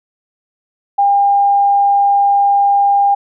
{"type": "tone", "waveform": "sine", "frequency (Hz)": 803, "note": "G5", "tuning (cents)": 41, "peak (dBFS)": -8, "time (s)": [0.98, 3.15], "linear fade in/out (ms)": 10, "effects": []}